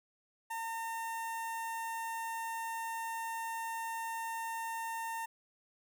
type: tone with notch filter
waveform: sawtooth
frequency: 910 Hz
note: A#5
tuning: 42 cents flat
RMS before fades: -39 dBFS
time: 0.5-5.26 s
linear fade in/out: 10 ms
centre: 4300 Hz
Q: 0.83
effects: none